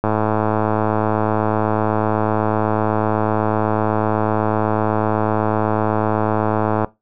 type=click train; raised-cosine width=1 ms; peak=-4 dBFS; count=736; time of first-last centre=0.04-6.846 s; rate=108 Hz; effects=noise-tail reverb RT60 0.2 s tail -19 dB re dry